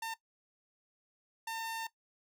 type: tone bursts at uneven times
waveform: sawtooth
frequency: 904 Hz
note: A5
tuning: 47 cents sharp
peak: -33 dBFS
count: 2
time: 0.02-0.14 / 1.47-1.87 s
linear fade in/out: 5 ms
effects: noise-tail reverb RT60 0.1 s tail -18 dB re dry